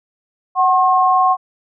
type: tone pair together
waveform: sine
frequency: 746 / 1075.1 Hz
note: F#5 / C6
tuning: +14 / +47 cents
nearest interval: tritone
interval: 633 cents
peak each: -13 dBFS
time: 0.55-1.37 s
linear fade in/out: 50 ms
effects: none